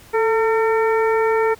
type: harmonic tone with a mistuned harmonic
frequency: 453.4 Hz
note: A#4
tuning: 48 cents flat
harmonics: 1 / 2 / 3 / 4 / 5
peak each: -16 / -22 / -26 / -28 / -30 dBFS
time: 0.13-1.55 s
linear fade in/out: 20 ms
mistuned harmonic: 1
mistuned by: -44 cents
effects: pink hiss -46 dBFS RMS until 1.59 s